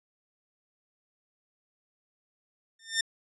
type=tone with exponential growth; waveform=15% pulse; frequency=1805 Hz; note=A6; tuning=44 cents sharp; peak=-15 dBFS; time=2.79-3.01 s; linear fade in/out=5 ms; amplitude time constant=47 ms; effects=resampled to 24000 Hz